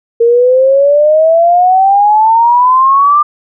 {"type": "exponential sweep", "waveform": "sine", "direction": "up", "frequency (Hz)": [460, 1200], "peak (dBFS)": -4, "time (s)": [0.2, 3.23], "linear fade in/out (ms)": 10, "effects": []}